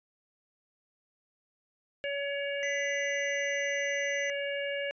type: harmonic tone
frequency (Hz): 564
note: C#5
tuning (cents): +30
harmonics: 1 / 3 / 4 / 5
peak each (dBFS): -33 / -38 / -39 / -40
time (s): 2.04-4.91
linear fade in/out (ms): 0
type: tone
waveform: square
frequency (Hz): 2000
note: B6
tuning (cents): +21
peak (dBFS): -33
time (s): 2.63-4.3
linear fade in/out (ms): 0
effects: resampled to 16000 Hz